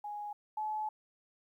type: tone pair in turn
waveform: sine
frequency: 830.6 / 857.9 Hz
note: G#5 / A5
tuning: 0 / -44 cents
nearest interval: minor second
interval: 56 cents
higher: second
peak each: -38 / -33 dBFS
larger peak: second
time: 0.04-0.33 / 0.57-0.89 s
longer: second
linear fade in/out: 5 ms
effects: 12-bit